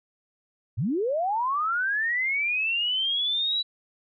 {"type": "linear sweep", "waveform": "sine", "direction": "up", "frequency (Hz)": [86.1, 3951], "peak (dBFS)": -23, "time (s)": [0.77, 3.63], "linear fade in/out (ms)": 20, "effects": []}